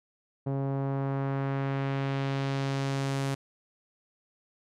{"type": "tone with low-pass filter sweep", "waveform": "sawtooth", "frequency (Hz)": 136.9, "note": "C#3", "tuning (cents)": -21, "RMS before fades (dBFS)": -30, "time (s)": [0.46, 3.35], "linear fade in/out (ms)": 10, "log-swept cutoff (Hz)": [640, 10000], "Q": 0.93, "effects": []}